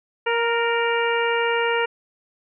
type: harmonic tone with a mistuned harmonic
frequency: 467.4 Hz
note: A#4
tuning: 5 cents sharp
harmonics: 1 / 2 / 3 / 4 / 5 / 6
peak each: -22 / -25 / -27 / -28 / -29 / -30 dBFS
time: 0.26-1.86 s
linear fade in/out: 10 ms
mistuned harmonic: 4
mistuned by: -22 cents
effects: none